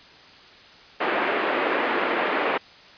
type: band-pass noise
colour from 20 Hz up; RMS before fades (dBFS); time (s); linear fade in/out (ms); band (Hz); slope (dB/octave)
pink; -24; 1-2.58; 10; 310 to 2500; 24
effects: white hiss -48 dBFS RMS until 2.97 s + resampled to 11025 Hz